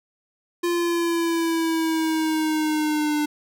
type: exponential sweep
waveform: square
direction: down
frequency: 348 to 297.9 Hz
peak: -21 dBFS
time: 0.63-3.26 s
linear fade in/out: 10 ms
effects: none